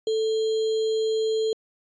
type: tone with sample-and-hold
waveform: sine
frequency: 440 Hz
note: A4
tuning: in tune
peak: -21 dBFS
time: 0.07-1.53 s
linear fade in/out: 2 ms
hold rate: 3675 Hz
effects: resampled to 16000 Hz